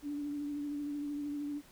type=tone with vibrato; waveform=sine; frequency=290.5 Hz; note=D4; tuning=19 cents flat; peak=-35 dBFS; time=0.02-1.62 s; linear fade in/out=50 ms; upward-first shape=triangle; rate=13 Hz; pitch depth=31 cents each way; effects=pink hiss -60 dBFS RMS until 1.71 s